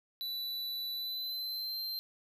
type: tone with pitch glide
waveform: square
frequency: 3968 to 4139 Hz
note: B7 to C8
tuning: +7 to -20 cents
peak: -36 dBFS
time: 0.21-1.99 s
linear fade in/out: 0 ms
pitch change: +73 cents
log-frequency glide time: 0.94-1.79 s
effects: none